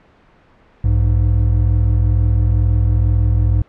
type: tone pair together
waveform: triangle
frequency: 60.24 / 102.4 Hz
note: B1 / G#2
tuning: -42 / -24 cents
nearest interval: major sixth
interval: 918 cents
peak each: -12 dBFS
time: 0.84-3.62 s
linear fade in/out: 5 ms
effects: pink hiss -50 dBFS RMS until 3.68 s + low-pass 2000 Hz 12 dB/octave